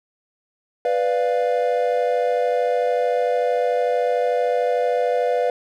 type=chord; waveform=triangle; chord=B diminished; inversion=none; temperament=equal; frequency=493.9 / 587.3 / 698.5 Hz; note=B4 / D5 / F5; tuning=0 / 0 / 0 cents; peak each=-18 / -22 / -21 dBFS; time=0.85-5.5 s; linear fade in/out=2 ms; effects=none